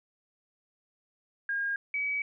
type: tone pair in turn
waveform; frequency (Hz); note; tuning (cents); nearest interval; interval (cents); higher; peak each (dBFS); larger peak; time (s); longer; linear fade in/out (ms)
sine; 1620 / 2277; G#6 / C#7; -43 / +46; tritone; 589; second; -28; neither; 1.49-1.76 / 1.94-2.22; second; 2
effects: none